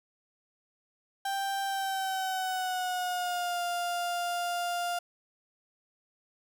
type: tone with pitch glide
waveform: 35% pulse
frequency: 786 to 700.2 Hz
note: G5 to F5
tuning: +4 to +4 cents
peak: -28 dBFS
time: 1.25-4.99 s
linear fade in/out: 5 ms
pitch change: -200 cents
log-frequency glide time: 1.65-3.62 s
effects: none